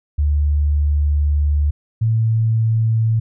sine tone pair in turn, 73.42 / 112.15 Hz, D2 / A2, 0 / +34 cents, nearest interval perfect fifth, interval 734 cents, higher second, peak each -13 dBFS, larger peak neither, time 0.18-1.71 / 2.01-3.2 s, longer first, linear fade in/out 10 ms, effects none

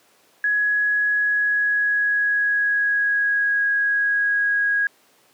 sine tone with pitch glide, 1676 to 1650.1 Hz, G#6 to G#6, +15 to -12 cents, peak -17 dBFS, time 0.44-4.87 s, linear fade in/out 2 ms, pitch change -27 cents, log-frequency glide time 1.18-3.7 s, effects pink hiss -57 dBFS RMS until 5.33 s + high-pass 300 Hz 12 dB/octave

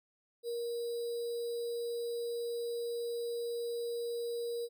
sine tone with sample-and-hold, 471.8 Hz, A#4, 21 cents sharp, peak -34 dBFS, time 0.43-4.69 s, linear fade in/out 50 ms, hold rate 4410 Hz, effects none

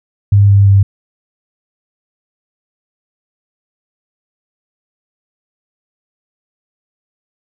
sine tone with pitch steps, 100.9 / 99.8 / 98.71 Hz, G#2 / G2 / G2, -49 / +32 / +13 cents, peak -4 dBFS, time 0.32-0.83 s, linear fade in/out 5 ms, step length 170 ms, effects none

